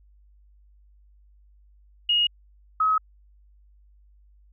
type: tone pair in turn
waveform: sine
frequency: 2872 / 1276.8 Hz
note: F7 / D#6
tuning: +48 / +44 cents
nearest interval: octave + major second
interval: 1404 cents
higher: first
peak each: -18 dBFS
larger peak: neither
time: 2.09-2.27 / 2.8-2.98 s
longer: neither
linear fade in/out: 5 ms
effects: added 50 Hz sine -53 dBFS peak until 4.52 s